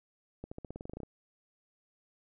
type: accelerating click train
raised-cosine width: 2 ms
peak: -28 dBFS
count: 13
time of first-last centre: 0.44-1.033 s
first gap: 75 ms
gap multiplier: 0.92
effects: none